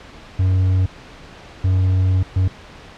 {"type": "tone bursts at uneven times", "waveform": "triangle", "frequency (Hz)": 93.3, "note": "F#2", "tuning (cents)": 15, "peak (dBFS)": -11, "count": 3, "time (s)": [[0.39, 0.86], [1.64, 2.23], [2.36, 2.48]], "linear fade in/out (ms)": 5, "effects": ["pink hiss -40 dBFS RMS until 2.97 s", "low-pass 4000 Hz 12 dB/octave"]}